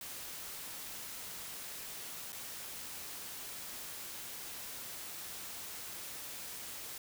white noise with dropouts, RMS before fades -45 dBFS, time 0.01-6.98 s, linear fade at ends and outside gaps 2 ms, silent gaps 2.322-2.328 s, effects none

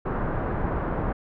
pink low-pass noise, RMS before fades -27 dBFS, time 0.05-1.13 s, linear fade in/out 10 ms, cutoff 1400 Hz, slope 24 dB/octave, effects none

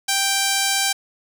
5% pulse tone, 785 Hz, G5, 2 cents sharp, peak -6 dBFS, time 0.08-0.93 s, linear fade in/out 10 ms, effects none

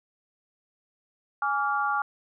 sine chord, D diminished, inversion second, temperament equal with one note detuned, 830.6 / 1153.8 / 1396.9 Hz, Ab5 / D6 / F6, 0 / -31 / 0 cents, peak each -28 dBFS, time 1.42-2.02 s, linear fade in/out 2 ms, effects none

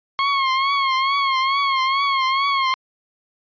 sawtooth tone with vibrato, 1085 Hz, C#6, 37 cents flat, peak -13 dBFS, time 0.19-2.74 s, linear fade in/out 0 ms, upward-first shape triangle, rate 2.3 Hz, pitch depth 73 cents each way, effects resampled to 11025 Hz

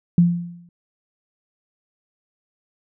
sine tone with exponential decay, 173 Hz, F3, 16 cents flat, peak -8 dBFS, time 0.18-0.69 s, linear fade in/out 2 ms, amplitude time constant 110 ms, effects none

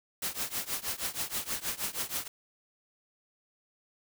white noise with tremolo, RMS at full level -31 dBFS, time 0.22-2.28 s, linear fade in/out 5 ms, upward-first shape triangle, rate 6.3 Hz, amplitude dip 95%, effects none

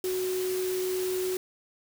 sine tone in noise, 370 Hz, F#4, in tune, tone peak -27 dBFS, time 0.04-1.37 s, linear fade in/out 2 ms, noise white, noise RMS -38 dBFS, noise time 0.04-1.37 s, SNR +8 dB, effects none

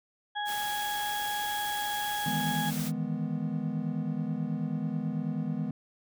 harmonic tone, 830.6 Hz, G#5, in tune, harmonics 1 / 2 / 4, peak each -32 / -36 / -38 dBFS, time 0.35-2.71 s, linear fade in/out 20 ms
white noise, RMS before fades -39 dBFS, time 0.45-2.92 s, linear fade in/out 50 ms
triangle chord, E major seventh, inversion third, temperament equal, 155.56 / 164.81 / 207.7 / 246.9 Hz, D#3 / E3 / G#3 / B3, 0 / 0 / 0 / 0 cents, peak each -33 dBFS, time 2.26-5.71 s, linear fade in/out 5 ms
effects none

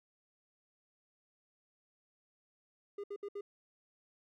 triangle tone bursts, 405.5 Hz, G#4, 41 cents flat, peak -37 dBFS, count 4, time 2.98-3.41 s, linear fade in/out 5 ms, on 58 ms, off 66 ms, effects none

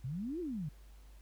sine exponential two-way sweep, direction up then down, 119.2 to 370 to 139.3 Hz, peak -36 dBFS, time 0.04-0.69 s, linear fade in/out 5 ms, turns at 0.4 s, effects added 50 Hz sine -53 dBFS peak until 1.21 s + pink hiss -67 dBFS RMS until 1.21 s

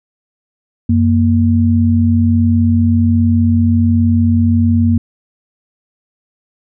sine tone pair together, 92.5 / 233.8 Hz, F#2 / A#3, 0 / +5 cents, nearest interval octave + major third, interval 1605 cents, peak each -11 dBFS, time 0.89-4.98 s, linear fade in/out 5 ms, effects none

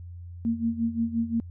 sine tone with tremolo, 230 Hz, A#3, 23 cents flat, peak -21 dBFS, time 0.45-1.4 s, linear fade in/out 0 ms, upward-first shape sine, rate 5.7 Hz, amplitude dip 80%, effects added 87 Hz sine -38 dBFS peak until 1.5 s

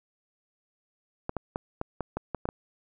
clicks, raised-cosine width 1 ms, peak -16 dBFS, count 9, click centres 1.294 / 1.367 / 1.559 / 1.814 / 2.007 / 2.17 / 2.347 / 2.455 / 2.489 s, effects none

